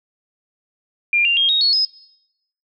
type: tone with pitch steps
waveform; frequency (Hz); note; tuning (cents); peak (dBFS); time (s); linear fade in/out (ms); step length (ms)
sine; 2397 / 2785 / 3237 / 3761 / 4371 / 5079; D7 / F7 / G#7 / A#7 / C#8 / D#8; +35 / -5 / -45 / +15 / -25 / +35; -13; 1.13-1.85; 2; 120
effects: noise-tail reverb RT60 0.8 s tail -21 dB re dry